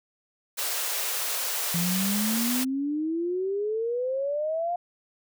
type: high-pass noise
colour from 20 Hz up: white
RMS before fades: -29 dBFS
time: 0.57-2.65 s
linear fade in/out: 20 ms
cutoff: 400 Hz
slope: 48 dB/octave
type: exponential sweep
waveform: sine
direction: up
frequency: 168.4 to 712 Hz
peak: -25 dBFS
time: 1.74-4.76 s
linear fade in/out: 5 ms
effects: none